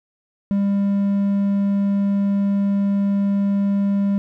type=tone; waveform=triangle; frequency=199.6 Hz; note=G3; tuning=32 cents sharp; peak=-14 dBFS; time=0.51-4.18 s; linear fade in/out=0 ms; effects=none